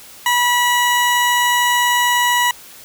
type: tone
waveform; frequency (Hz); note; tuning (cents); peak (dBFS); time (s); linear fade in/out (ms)
20% pulse; 973; B5; -26; -8; 0.26-2.51; 2
effects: white hiss -40 dBFS RMS until 2.84 s